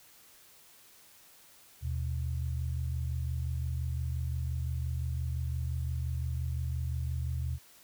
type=tone pair together; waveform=sine; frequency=77.78 / 123.56 Hz; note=D#2 / B2; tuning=0 / +1 cents; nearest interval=minor sixth; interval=801 cents; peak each=-32 / -35 dBFS; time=1.81-7.59 s; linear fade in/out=50 ms; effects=white hiss -58 dBFS RMS until 7.83 s